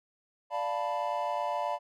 triangle chord, B half-diminished seventh, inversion first, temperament equal, 587.3 / 698.5 / 880 / 987.8 Hz, D5 / F5 / A5 / B5, 0 / 0 / 0 / 0 cents, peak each -33 dBFS, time 0.5-1.79 s, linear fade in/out 50 ms, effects none

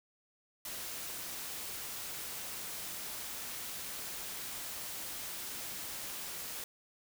white noise, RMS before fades -42 dBFS, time 0.65-6.64 s, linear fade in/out 2 ms, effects none

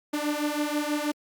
sawtooth beating tone pair, 293.7 / 299.9 Hz, D4 / D4, 0 / +36 cents, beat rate 6.2 Hz, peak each -25 dBFS, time 0.13-1.12 s, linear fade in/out 10 ms, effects Opus 48 kbps

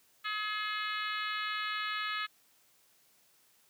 harmonic tone, 424.3 Hz, G#4, 37 cents sharp, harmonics 3 / 4 / 5 / 6 / 7 / 8 / 9 / 10, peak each -37 / -39 / -41 / -43 / -44 / -45 / -46 / -47 dBFS, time 0.24-2.27 s, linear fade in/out 20 ms, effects white hiss -67 dBFS RMS until 3.69 s + high-pass 80 Hz 12 dB/octave

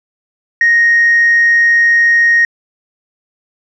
sine tone, 1867 Hz, A#6, 2 cents sharp, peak -5 dBFS, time 0.61-2.45 s, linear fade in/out 2 ms, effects tanh soft clip ceiling -3 dBFS

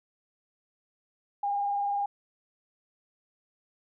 sine tone with vibrato, 809 Hz, G#5, 46 cents flat, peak -26 dBFS, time 1.43-2.06 s, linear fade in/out 5 ms, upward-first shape triangle, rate 20 Hz, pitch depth 34 cents each way, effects none

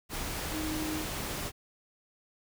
sine tone in noise, 311.1 Hz, D#4, in tune, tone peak -34 dBFS, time 0.5-1.06 s, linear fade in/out 50 ms, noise pink, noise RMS -36 dBFS, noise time 0.09-1.52 s, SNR -1 dB, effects none

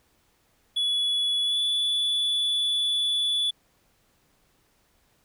triangle tone with pitch glide, 3400 to 3445 Hz, G#7 to A7, +40 to -37 cents, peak -21 dBFS, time 0.76-3.51 s, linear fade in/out 10 ms, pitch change +23 cents, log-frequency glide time 1.42-1.59 s, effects pink hiss -66 dBFS RMS until 5.24 s

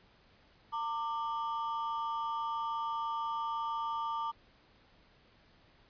triangle ring-modulated tone, 1046.5 Hz, C6, in tune, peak -28 dBFS, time 0.72-4.32 s, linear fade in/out 20 ms, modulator 137 Hz, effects pink hiss -64 dBFS RMS until 5.89 s + resampled to 11025 Hz

